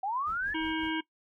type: linear sweep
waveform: sine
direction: up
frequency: 740 to 1760 Hz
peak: -29 dBFS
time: 0.03-0.54 s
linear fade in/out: 5 ms
type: noise with tremolo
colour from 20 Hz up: brown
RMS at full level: -46 dBFS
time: 0.26-0.91 s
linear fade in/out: 10 ms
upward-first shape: triangle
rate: 5.5 Hz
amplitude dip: 100%
type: harmonic tone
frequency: 318.5 Hz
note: D#4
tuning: 41 cents sharp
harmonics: 1 / 3 / 5 / 7 / 9 / 10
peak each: -31 / -36 / -38 / -39 / -41 / -41 dBFS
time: 0.54-1.01 s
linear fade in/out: 10 ms
effects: noise-tail reverb RT60 0.1 s tail -19 dB re dry